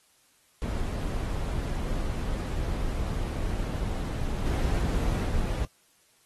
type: noise with level steps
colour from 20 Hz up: brown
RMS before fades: -30 / -26 / -28 dBFS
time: 0.62-5.65 s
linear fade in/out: 0 ms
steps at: 4.45 / 5.24 s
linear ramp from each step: 10 ms
effects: white hiss -64 dBFS RMS until 6.25 s + AAC 32 kbps